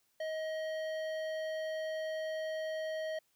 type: tone with hard clipping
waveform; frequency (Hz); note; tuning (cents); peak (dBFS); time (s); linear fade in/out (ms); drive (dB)
sine; 631; D#5; +24; -37; 0.2-3.19; 5; 12
effects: white hiss -75 dBFS RMS until 3.35 s